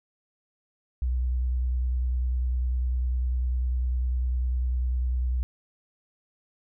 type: tone with vibrato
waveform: sine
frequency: 62.3 Hz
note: B1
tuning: 16 cents sharp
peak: -23 dBFS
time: 1.02-5.43 s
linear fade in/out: 0 ms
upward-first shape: triangle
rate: 10 Hz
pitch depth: 33 cents each way
effects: none